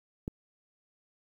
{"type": "click", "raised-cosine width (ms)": 3, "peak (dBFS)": -21, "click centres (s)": 0.279, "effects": ["9-bit"]}